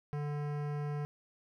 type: tone with hard clipping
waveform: sine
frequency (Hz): 146.8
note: D3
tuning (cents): 0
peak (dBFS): -36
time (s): 0.13-1.05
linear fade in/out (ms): 0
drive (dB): 18
effects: none